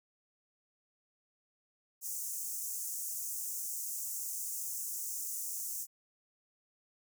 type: high-pass noise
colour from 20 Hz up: pink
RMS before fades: -39 dBFS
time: 2.01-5.87 s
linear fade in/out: 50 ms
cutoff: 6200 Hz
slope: 48 dB/octave
effects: none